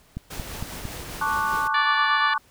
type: click train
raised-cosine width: 5 ms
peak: -18 dBFS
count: 4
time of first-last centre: 0.17-0.853 s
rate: 4.39 Hz
type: noise with tremolo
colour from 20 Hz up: pink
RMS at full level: -35 dBFS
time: 0.3-1.68 s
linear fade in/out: 10 ms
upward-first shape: triangle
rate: 5 Hz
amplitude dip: 30%
type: chord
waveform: sine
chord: D major seventh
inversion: second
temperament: equal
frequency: 880 / 1108.7 / 1174.7 / 1480 Hz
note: A5 / C#6 / D6 / F#6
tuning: 0 / 0 / 0 / 0 cents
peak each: -27 dBFS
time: 1.21-2.38 s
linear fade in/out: 5 ms
type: harmonic tone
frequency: 583 Hz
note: D5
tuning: 13 cents flat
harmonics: 2 / 3 / 4 / 5 / 6 / 7 / 8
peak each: -25 / -24 / -33 / -33 / -33 / -36 / -42 dBFS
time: 1.74-2.34 s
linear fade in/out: 5 ms
effects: pink hiss -57 dBFS RMS until 2.5 s